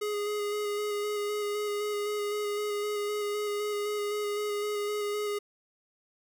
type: tone with vibrato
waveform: square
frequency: 415.3 Hz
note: G#4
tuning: in tune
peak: -30 dBFS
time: 0.01-5.39 s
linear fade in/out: 10 ms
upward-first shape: square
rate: 3.9 Hz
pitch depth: 14 cents each way
effects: none